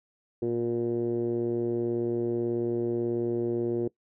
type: tone with low-pass filter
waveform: 10% pulse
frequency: 118.2 Hz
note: A#2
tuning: 24 cents sharp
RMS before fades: -28 dBFS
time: 0.42-3.88 s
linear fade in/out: 5 ms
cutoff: 390 Hz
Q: 5
effects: noise-tail reverb RT60 0.1 s tail -21 dB re dry